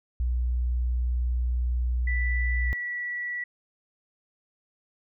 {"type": "tone", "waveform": "sine", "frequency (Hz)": 61, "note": "B1", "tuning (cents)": -21, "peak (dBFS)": -23, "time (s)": [0.2, 2.73], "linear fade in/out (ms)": 0}
{"type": "tone with pitch glide", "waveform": "sine", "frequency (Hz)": [1975.5, 1947.2], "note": ["B6", "B6"], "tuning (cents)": [0, -25], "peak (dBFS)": -29, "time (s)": [2.07, 3.44], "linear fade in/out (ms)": 5, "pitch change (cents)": -25, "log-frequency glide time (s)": [2.6, 2.74]}
{"effects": []}